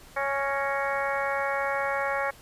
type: harmonic tone with a mistuned harmonic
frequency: 277.2 Hz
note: C#4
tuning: in tune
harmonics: 2 / 3 / 4 / 5 / 6 / 7 / 8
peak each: -30 / -32 / -33 / -34 / -35 / -35 / -36 dBFS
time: 0.16-2.31 s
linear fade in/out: 10 ms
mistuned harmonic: 7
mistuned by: -52 cents
effects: pink hiss -51 dBFS RMS until 2.41 s + resampled to 32000 Hz